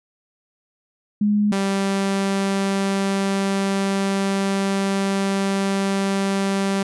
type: tone pair in turn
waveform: sine / sawtooth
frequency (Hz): 207.7 / 195.84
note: G#3 / G3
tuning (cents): 0 / -1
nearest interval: minor second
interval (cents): 101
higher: first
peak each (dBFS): -15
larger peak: neither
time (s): 1.21-1.52 / 1.52-6.83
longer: second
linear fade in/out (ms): 5
effects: resampled to 24000 Hz